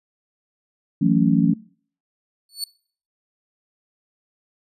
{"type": "chord", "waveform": "sine", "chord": "F# minor seventh", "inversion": "third", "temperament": "just", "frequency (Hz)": [166.5, 185, 222, 277.5], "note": ["E3", "F#3", "A3", "C#4"], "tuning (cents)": [18, 0, 16, 2], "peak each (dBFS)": -20, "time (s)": [1.01, 1.54], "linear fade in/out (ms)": 10}
{"type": "tone with exponential growth", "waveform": "sawtooth", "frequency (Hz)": 4446, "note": "C#8", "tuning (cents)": 4, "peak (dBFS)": -18, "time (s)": [2.49, 2.64], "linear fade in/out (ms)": 2, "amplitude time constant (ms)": 32}
{"effects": ["noise-tail reverb RT60 0.5 s tail -23 dB re dry", "resampled to 32000 Hz"]}